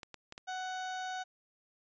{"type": "clicks", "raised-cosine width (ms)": 0.2, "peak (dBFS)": -28, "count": 4, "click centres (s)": [0.032, 0.143, 0.324, 0.379]}
{"type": "tone", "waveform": "30% pulse", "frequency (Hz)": 744, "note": "F#5", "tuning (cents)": 9, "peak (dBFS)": -34, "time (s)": [0.47, 1.24], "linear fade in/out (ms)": 20}
{"effects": ["resampled to 16000 Hz"]}